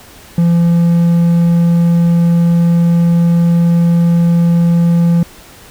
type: tone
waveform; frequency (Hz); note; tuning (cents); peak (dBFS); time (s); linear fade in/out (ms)
triangle; 170.2; F3; -44; -5; 0.38-5.23; 2
effects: pink hiss -38 dBFS RMS until 5.7 s